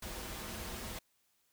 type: noise with comb filter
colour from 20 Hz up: pink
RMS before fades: -43 dBFS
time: 0.02-0.99 s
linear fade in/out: 5 ms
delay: 7 ms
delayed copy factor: -0.5
effects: white hiss -75 dBFS RMS until 1.52 s